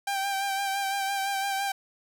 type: tone with vibrato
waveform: sawtooth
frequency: 787 Hz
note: G5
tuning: 7 cents sharp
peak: -23 dBFS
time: 0.07-1.72 s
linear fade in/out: 5 ms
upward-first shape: sine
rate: 5.9 Hz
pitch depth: 29 cents each way
effects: none